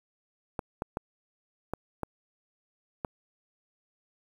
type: clicks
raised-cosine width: 1 ms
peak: -17 dBFS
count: 6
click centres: 0.592 / 0.821 / 0.971 / 1.736 / 2.033 / 3.048 s
effects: 8-bit